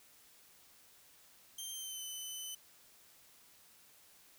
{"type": "tone with pitch glide", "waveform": "15% pulse", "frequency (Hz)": [3155, 3026], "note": ["G7", "F#7"], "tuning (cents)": [10, 38], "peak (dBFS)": -35, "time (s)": [1.58, 2.55], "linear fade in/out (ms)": 5, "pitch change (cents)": -72, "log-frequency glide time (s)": [1.72, 2.04], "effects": ["white hiss -63 dBFS RMS until 4.38 s"]}